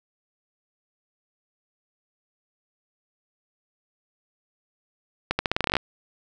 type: accelerating click train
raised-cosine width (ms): 0.3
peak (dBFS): -6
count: 13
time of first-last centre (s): 5.31-5.767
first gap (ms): 80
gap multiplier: 0.85
effects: none